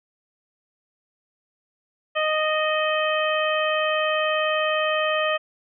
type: harmonic tone with a mistuned harmonic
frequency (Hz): 619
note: D#5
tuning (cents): -9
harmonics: 1 / 2 / 3 / 4 / 5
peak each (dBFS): -23 / -26 / -28 / -29 / -30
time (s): 2.15-5.38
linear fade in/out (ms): 20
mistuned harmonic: 4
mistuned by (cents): +48
effects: none